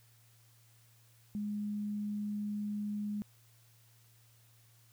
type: tone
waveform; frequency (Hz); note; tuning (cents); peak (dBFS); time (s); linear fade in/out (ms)
sine; 207.7; G#3; 0; -34; 1.35-3.22; 0
effects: added 115 Hz sine -63 dBFS peak until 4.92 s + white hiss -67 dBFS RMS until 4.92 s